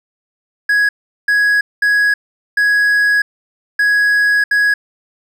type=tone bursts at uneven times; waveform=triangle; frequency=1666 Hz; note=G#6; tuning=5 cents sharp; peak=-8 dBFS; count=6; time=0.69-0.89 / 1.28-1.61 / 1.82-2.14 / 2.57-3.22 / 3.79-4.44 / 4.51-4.74 s; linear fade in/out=5 ms; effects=none